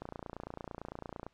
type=click train; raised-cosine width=1 ms; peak=-27 dBFS; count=37; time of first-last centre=0.02-1.266 s; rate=28.9 Hz; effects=pink hiss -72 dBFS RMS until 1.33 s + low-pass 5000 Hz 12 dB/octave

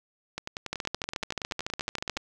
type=two click trains; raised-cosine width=0.2 ms; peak=-16 / -13 dBFS; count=20 / 21; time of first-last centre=0.38-2.172 / 0.73-2.169 s; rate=10.6 / 13.9 Hz; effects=none

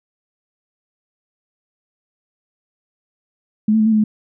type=tone with pitch steps; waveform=sine; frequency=213.6 / 220.7 / 215.5 / 223 / 215.4 / 213.6 Hz; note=G#3 / A3 / A3 / A3 / A3 / G#3; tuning=+49 / +5 / -36 / +23 / -37 / +49 cents; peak=-11 dBFS; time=3.68-4.04 s; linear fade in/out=5 ms; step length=60 ms; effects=none

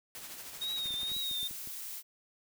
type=noise with tremolo; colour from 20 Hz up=white; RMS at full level=-44 dBFS; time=0.15-1.13 s; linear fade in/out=0 ms; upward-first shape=sine; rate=13 Hz; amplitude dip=40%
type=tone with vibrato; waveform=triangle; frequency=3718 Hz; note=A#7; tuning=5 cents flat; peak=-32 dBFS; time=0.61-1.48 s; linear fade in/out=10 ms; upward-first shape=triangle; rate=2.2 Hz; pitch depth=67 cents each way
type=clicks; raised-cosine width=3 ms; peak=-39 dBFS; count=10; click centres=0.858 / 0.907 / 0.941 / 1.032 / 1.117 / 1.165 / 1.313 / 1.43 / 1.511 / 1.674 s
type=noise; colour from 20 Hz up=blue; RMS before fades=-42 dBFS; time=1.09-2.03 s; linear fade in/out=50 ms
effects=none

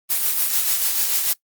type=noise with tremolo; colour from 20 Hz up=blue; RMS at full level=-18 dBFS; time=0.09-1.34 s; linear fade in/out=20 ms; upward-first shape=triangle; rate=6.8 Hz; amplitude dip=50%; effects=noise-tail reverb RT60 0.1 s tail -20 dB re dry + Opus 32 kbps

